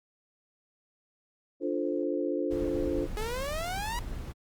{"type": "chord", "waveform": "sine", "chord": "D minor seventh", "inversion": "none", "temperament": "equal", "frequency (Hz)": [293.7, 349.2, 440, 523.3], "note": ["D4", "F4", "A4", "C5"], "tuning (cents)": [0, 0, 0, 0], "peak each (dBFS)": [-32, -32, -35, -34], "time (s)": [1.6, 3.08], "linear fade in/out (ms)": 50}
{"type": "noise", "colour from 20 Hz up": "brown", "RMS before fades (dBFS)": -37, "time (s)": [2.5, 4.33], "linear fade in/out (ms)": 20}
{"type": "exponential sweep", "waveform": "sawtooth", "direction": "up", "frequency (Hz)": [415.3, 983], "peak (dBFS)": -29, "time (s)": [3.17, 3.99], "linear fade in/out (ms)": 0}
{"effects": ["Opus 32 kbps"]}